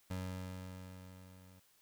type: tone with level ramp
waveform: 25% pulse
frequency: 92.5 Hz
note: F#2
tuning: in tune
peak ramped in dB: -34 to -55 dBFS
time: 0.1-1.6 s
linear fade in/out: 10 ms
effects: white hiss -70 dBFS RMS until 1.81 s